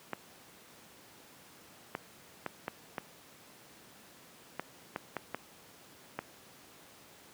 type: clicks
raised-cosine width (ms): 0.5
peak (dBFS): -19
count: 10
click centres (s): 0.133 / 1.951 / 2.463 / 2.681 / 2.982 / 4.596 / 4.961 / 5.167 / 5.346 / 6.19
effects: pink hiss -56 dBFS RMS until 7.33 s + high-pass 150 Hz 12 dB/octave